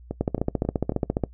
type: two click trains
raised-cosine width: 2 ms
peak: -15 / -9 dBFS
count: 4 / 16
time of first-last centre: 0.11-0.921 / 0.21-1.237 s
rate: 3.7 / 14.6 Hz
effects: noise-tail reverb RT60 0.1 s tail -21 dB re dry + added 60 Hz sine -44 dBFS peak until 1.33 s